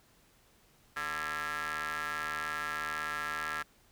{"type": "ring-modulated tone", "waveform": "sawtooth", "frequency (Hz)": 153.8, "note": "D#3", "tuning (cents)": -20, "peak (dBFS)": -27, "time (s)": [0.96, 3.63], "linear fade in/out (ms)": 10, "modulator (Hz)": 1500, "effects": ["pink hiss -65 dBFS RMS until 3.91 s"]}